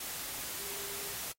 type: tone in noise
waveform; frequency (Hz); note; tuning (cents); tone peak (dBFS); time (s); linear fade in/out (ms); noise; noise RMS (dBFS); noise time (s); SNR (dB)
sine; 400.4; G4; +37; -50; 0.59-1.13; 5; white; -40; 0-1.32; -13
effects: noise-tail reverb RT60 0.1 s tail -23 dB re dry + AAC 48 kbps